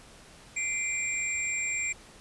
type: tone cluster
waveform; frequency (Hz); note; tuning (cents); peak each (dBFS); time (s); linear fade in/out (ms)
sine; 2079 / 2357 / 7500; C7 / D7 / A#8; -12 / +6 / +10; -37 / -31 / -32; 0.56-1.93; 10
effects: pink hiss -52 dBFS RMS until 2.2 s + resampled to 24000 Hz